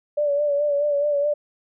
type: tone with vibrato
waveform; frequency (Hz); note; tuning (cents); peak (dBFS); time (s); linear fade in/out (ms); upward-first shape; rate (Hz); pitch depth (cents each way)
sine; 580; D5; -22; -18; 0.17-1.34; 10; sine; 4.7; 42
effects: none